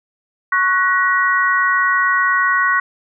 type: chord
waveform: sine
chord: F# major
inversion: second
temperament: equal with one note detuned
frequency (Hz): 1108.7 / 1480 / 1907.1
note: C#6 / F#6 / A#6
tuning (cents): 0 / 0 / +39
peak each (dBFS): -17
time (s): 0.52-2.8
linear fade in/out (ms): 5
effects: none